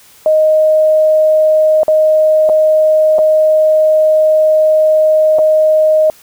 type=tone with dropouts; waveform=sine; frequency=622.3 Hz; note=D#5; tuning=in tune; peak=-6 dBFS; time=0.26-6.1 s; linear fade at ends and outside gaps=1 ms; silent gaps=1.833-1.881 / 2.491-2.496 / 3.184-3.189 / 5.386-5.39 s; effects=white hiss -43 dBFS RMS until 6.22 s